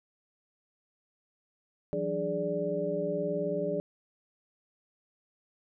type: tone cluster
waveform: sine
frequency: 167.8 / 186.6 / 297.8 / 416.1 / 584 Hz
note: E3 / F#3 / D4 / G#4 / D5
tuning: +31 / +15 / +24 / +3 / -10 cents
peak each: -38 / -39 / -38 / -33 / -32 dBFS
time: 1.93-3.8 s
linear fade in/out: 0 ms
effects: none